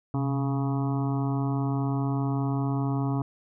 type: harmonic tone with a mistuned harmonic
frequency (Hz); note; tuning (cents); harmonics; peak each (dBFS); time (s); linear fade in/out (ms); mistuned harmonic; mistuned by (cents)
138.59; C#3; 0; 1 / 2 / 3 / 5 / 6 / 7 / 8 / 9; -26 / -29 / -39 / -39 / -41 / -41 / -42 / -45; 0.14-3.22; 2; 1; -80
effects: none